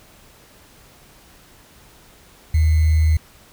sine tone with sample-and-hold, 78.6 Hz, D#2, 18 cents sharp, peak -12 dBFS, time 2.54-3.17 s, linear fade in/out 5 ms, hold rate 2100 Hz, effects pink hiss -49 dBFS RMS until 3.52 s

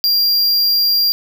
square tone, 4768 Hz, D8, 25 cents sharp, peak -12 dBFS, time 0.04-1.12 s, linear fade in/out 0 ms, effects none

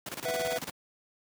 pink noise with tremolo, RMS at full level -36 dBFS, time 0.06-0.71 s, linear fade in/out 5 ms, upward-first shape square, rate 18 Hz, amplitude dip 80%
square chord, B suspended fourth, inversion none, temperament equal, 493.9 / 659.3 / 740 Hz, B4 / E5 / F#5, 0 / 0 / 0 cents, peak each -34 / -33 / -39 dBFS, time 0.25-0.58 s, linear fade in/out 5 ms
effects high-pass 150 Hz 12 dB/octave

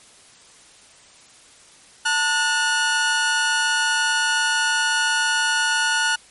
sawtooth tone pair together, 890 / 1454.3 Hz, A5 / F#6, +20 / -30 cents, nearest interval major sixth, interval 850 cents, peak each -21 / -15 dBFS, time 2.05-6.16 s, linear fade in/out 10 ms, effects white hiss -49 dBFS RMS until 6.3 s + MP3 48 kbps

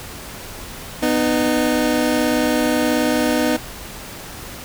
25% pulse tone pair together, 248.4 / 306.9 Hz, B3 / D#4, +10 / -24 cents, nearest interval major third, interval 366 cents, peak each -15 dBFS, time 1.02-3.57 s, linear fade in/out 10 ms, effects pink hiss -34 dBFS RMS until 4.64 s

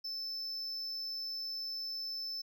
triangle tone, 5274 Hz, E8, in tune, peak -36 dBFS, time 0.04-2.42 s, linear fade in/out 10 ms, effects none

